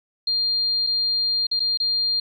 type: tone with dropouts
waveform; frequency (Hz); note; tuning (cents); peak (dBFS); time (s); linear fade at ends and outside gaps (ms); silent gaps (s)
sine; 4200; C8; +6; -19; 0.27-2.2; 5; 0.867-0.87 / 1.469-1.513 / 1.595-1.602 / 1.774-1.8
effects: 10-bit